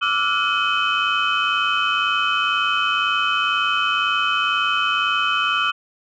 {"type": "tone cluster", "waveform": "sine", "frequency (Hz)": [1169, 1337, 1439, 2545, 3052], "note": ["D6", "E6", "F#6", "D#7", "G7"], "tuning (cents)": [-8, 24, -49, 39, -47], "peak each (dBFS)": -23, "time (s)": [0.01, 5.72], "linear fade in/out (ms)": 20, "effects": ["tanh soft clip ceiling -10 dBFS"]}